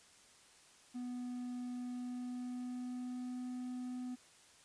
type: tone with pitch glide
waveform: triangle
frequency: 246.9 to 250.2 Hz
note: B3 to B3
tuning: 0 to +23 cents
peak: -38 dBFS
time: 0.94-4.16 s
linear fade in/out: 20 ms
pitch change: +23 cents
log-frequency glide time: 1.83-3.51 s
effects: white hiss -63 dBFS RMS until 4.64 s + resampled to 22050 Hz